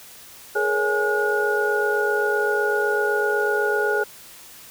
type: tone cluster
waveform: sine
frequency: 420.7 / 468.6 / 557 / 832 / 1444 Hz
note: G#4 / A#4 / C#5 / G#5 / F#6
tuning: +22 / +9 / +8 / +3 / -43 cents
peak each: -22 / -29 / -29 / -28 / -23 dBFS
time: 0.55-4.04 s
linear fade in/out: 10 ms
effects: white hiss -44 dBFS RMS until 4.7 s